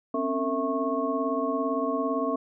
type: tone cluster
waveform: sine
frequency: 259.5 / 277.2 / 454.4 / 658 / 1095 Hz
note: C4 / C#4 / A#4 / E5 / C#6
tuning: -14 / 0 / -44 / -3 / -22 cents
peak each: -31 dBFS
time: 0.14-2.36 s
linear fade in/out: 5 ms
effects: none